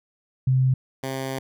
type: tone pair in turn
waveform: sine / 10% pulse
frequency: 130.1 / 133.22 Hz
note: C3 / C3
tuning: -9 / +32 cents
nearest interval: unison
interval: 41 cents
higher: second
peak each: -16 / -19 dBFS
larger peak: first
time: 0.47-0.74 / 1.03-1.39 s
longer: second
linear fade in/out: 5 ms
effects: none